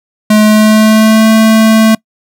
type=tone with pitch glide; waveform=square; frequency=213.4 to 220.7 Hz; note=G#3 to A3; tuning=+47 to +5 cents; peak=-4 dBFS; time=0.3-1.95 s; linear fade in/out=5 ms; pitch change=+58 cents; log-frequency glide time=0.43-1.29 s; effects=noise-tail reverb RT60 0.1 s tail -25 dB re dry